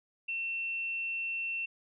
sine tone, 2700 Hz, E7, 41 cents sharp, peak -32 dBFS, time 0.28-1.66 s, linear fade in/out 10 ms, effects none

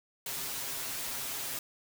white noise with comb filter, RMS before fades -37 dBFS, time 0.26-1.59 s, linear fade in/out 2 ms, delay 7.4 ms, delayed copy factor +0.8, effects none

